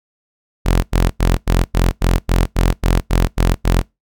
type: tone bursts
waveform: sawtooth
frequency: 43.65 Hz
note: F1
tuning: in tune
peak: -7 dBFS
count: 12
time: 0.65-3.822 s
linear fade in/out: 20 ms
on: 180 ms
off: 92 ms
effects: noise-tail reverb RT60 0.2 s tail -24 dB re dry